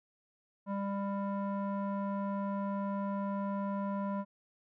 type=tone with low-pass filter; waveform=square; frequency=198.8 Hz; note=G3; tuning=25 cents sharp; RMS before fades=-35 dBFS; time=0.66-4.25 s; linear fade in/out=50 ms; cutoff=1000 Hz; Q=2.5; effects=none